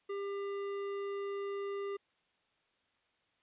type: tone with tanh clipping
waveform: triangle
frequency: 399.1 Hz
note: G4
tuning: 31 cents sharp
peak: -38 dBFS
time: 0.09-1.97 s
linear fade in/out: 10 ms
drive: 18 dB
effects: white hiss -75 dBFS RMS until 3.42 s + resampled to 8000 Hz